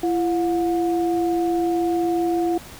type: tone pair together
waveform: sine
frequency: 338.4 / 720 Hz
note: E4 / F#5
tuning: +45 / -47 cents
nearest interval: octave + minor second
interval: 1308 cents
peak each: -19 / -25 dBFS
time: 0.03-2.58 s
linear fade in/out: 5 ms
effects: pink hiss -41 dBFS RMS until 2.79 s